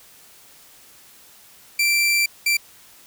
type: tone bursts at uneven times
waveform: sawtooth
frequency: 2349 Hz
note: D7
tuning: in tune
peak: -13 dBFS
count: 2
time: 1.79-2.26 / 2.46-2.57 s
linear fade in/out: 5 ms
effects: white hiss -49 dBFS RMS until 3.06 s